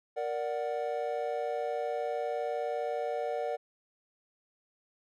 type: chord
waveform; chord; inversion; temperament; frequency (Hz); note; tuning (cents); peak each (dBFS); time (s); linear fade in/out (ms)
triangle; Bb augmented; none; equal with one note detuned; 467.8 / 587.3 / 740; Bb4 / D5 / F#5; +6 / 0 / 0; -33 / -33 / -34; 0.16-3.57; 20
effects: none